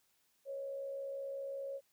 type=tone with frequency modulation; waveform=sine; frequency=549 Hz; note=C#5; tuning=17 cents flat; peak=-39 dBFS; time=0.45-1.81 s; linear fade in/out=50 ms; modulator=65.4 Hz; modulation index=0.36; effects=white hiss -75 dBFS RMS until 1.92 s